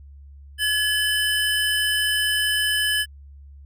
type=tone pair together; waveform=square; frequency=1700 / 3029 Hz; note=G#6 / F#7; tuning=+40 / +40 cents; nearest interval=minor seventh; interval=1000 cents; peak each=-23 / -23 dBFS; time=0.58-3.06 s; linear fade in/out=50 ms; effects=added 70 Hz sine -41 dBFS peak until 3.65 s